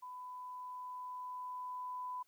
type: tone with level ramp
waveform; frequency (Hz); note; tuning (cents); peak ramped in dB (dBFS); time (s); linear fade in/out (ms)
sine; 1000; B5; +21; -45 to -39; 0.02-2.23; 10
effects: white hiss -75 dBFS RMS until 2.27 s